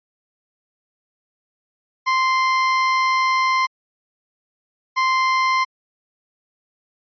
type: tone pair in turn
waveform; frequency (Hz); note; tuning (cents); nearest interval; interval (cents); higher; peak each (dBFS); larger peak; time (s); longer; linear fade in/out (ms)
30% pulse; 1044 / 1044; C6 / C6; -4 / -4; unison; 0; neither; -13; neither; 2.06-3.67 / 4.96-5.65; first; 20
effects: resampled to 11025 Hz